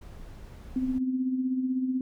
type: noise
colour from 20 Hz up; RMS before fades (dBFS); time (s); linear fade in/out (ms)
brown; -43; 0.01-0.99; 10
type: tone with tremolo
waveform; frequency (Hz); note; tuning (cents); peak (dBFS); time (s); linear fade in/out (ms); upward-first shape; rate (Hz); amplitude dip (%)
sine; 257.8; C4; -26; -23; 0.76-2.01; 2; sine; 16; 50
effects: none